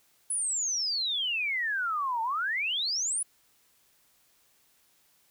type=exponential two-way sweep; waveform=sine; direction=down then up; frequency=10350 to 880 to 10350 Hz; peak=-27 dBFS; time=0.3-3.23 s; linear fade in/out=5 ms; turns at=2.22 s; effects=white hiss -66 dBFS RMS until 5.3 s